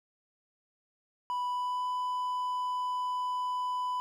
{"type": "tone with pitch glide", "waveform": "triangle", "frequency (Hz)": [987.8, 997.5], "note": ["B5", "B5"], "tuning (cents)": [0, 17], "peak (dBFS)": -28, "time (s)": [1.3, 4], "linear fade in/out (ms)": 0, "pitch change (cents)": 17, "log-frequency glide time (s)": [1.48, 1.86], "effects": []}